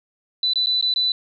sine tone with dropouts, 3988 Hz, B7, 16 cents sharp, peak -17 dBFS, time 0.43-1.12 s, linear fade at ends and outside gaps 2 ms, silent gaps 0.535-0.557 / 0.66-0.669 / 0.812-0.825 / 0.939-0.96 s, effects none

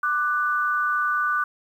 sine tone pair together, 1182.7 / 1485 Hz, D6 / F#6, +12 / +6 cents, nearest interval major third, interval 394 cents, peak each -23 dBFS, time 0.03-1.44 s, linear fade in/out 5 ms, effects 9-bit

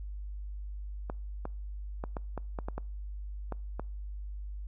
clicks, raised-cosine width 1 ms, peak -22 dBFS, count 10, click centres 1.099 / 1.454 / 2.039 / 2.168 / 2.377 / 2.588 / 2.685 / 2.78 / 3.523 / 3.796 s, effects noise-tail reverb RT60 0.5 s tail -26 dB re dry + added 50 Hz sine -37 dBFS peak until 4.67 s

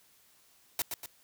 white noise with echo, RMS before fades -30 dBFS, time 0.79-0.82 s, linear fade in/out 2 ms, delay 120 ms, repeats 2, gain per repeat -6 dB, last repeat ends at 1.06 s, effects white hiss -64 dBFS RMS until 1.23 s

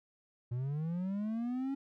triangle linear sweep, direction up, 117.1 to 277.6 Hz, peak -31 dBFS, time 0.51-1.75 s, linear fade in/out 10 ms, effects none

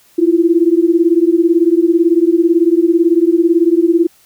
sine beating tone pair, 328.9 / 346.9 Hz, E4 / F4, -4 / -12 cents, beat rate 18 Hz, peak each -11 dBFS, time 0.18-4.07 s, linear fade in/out 10 ms, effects white hiss -50 dBFS RMS until 4.25 s

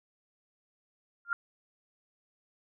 sine tone with exponential growth, 1396.9 Hz, F6, in tune, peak -22 dBFS, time 1.25-1.33 s, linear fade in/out 1 ms, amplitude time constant 17 ms, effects none

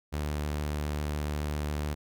sawtooth tone, 74.4 Hz, D2, 23 cents sharp, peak -26 dBFS, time 0.12-1.95 s, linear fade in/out 20 ms, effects none

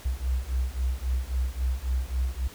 sine beating tone pair, 61.74 / 65.44 Hz, B1 / C2, 0 / +1 cents, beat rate 3.7 Hz, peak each -28 dBFS, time 0.05-2.48 s, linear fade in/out 10 ms, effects pink hiss -47 dBFS RMS until 2.54 s

